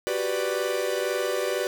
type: chord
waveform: 45% pulse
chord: G major seventh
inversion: third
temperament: equal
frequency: 370 / 392 / 493.9 / 587.3 Hz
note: F#4 / G4 / B4 / D5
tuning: 0 / 0 / 0 / 0 cents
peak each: -32 / -31 / -29 / -30 dBFS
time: 0.07-1.67 s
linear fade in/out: 0 ms
effects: none